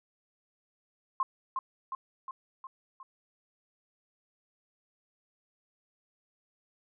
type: tone with echo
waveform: sine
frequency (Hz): 1060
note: C6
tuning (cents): +22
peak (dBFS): -25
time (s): 1.2-1.23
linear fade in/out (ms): 2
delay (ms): 360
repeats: 5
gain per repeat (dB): -4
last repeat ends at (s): 3.03
effects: none